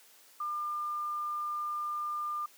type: tone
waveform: sine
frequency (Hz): 1200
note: D6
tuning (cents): +37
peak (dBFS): -32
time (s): 0.4-2.46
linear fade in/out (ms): 5
effects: white hiss -59 dBFS RMS until 2.57 s + high-pass 300 Hz 12 dB/octave